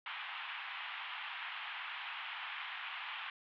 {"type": "band-pass noise", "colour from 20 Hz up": "white", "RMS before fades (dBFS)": -44, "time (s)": [0.06, 3.3], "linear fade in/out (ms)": 2, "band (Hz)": [810, 3200], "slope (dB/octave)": 48, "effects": []}